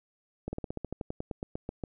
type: slowing click train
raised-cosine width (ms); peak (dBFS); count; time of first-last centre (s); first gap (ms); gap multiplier
2; -21; 16; 0.48-1.838; 50; 1.08
effects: none

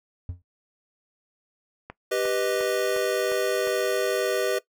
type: tone with exponential decay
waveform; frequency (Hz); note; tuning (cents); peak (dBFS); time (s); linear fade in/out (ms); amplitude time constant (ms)
triangle; 88.5; F2; +23; -24; 0.29-0.42; 0; 28
type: click train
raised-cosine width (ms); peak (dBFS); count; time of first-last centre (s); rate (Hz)
0.5; -22; 6; 1.9-3.673; 2.82
type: chord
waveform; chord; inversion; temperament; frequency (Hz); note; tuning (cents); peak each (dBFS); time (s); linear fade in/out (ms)
square; G augmented; none; equal; 392 / 493.9 / 622.3; G4 / B4 / D#5; 0 / 0 / 0; -28 / -27 / -29; 2.11-4.59; 10
effects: noise-tail reverb RT60 0.1 s tail -18 dB re dry

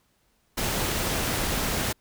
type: noise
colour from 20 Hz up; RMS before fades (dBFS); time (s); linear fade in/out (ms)
pink; -27; 0.57-1.93; 10
effects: pink hiss -68 dBFS RMS until 2 s

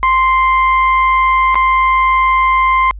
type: tone with dropouts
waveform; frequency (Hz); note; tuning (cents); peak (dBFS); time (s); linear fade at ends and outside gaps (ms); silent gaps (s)
35% pulse; 1046.5; C6; 0; -7; 0.03-2.91; 0; 1.545-1.555
effects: added 50 Hz sine -26 dBFS peak until 2.99 s + resampled to 8000 Hz

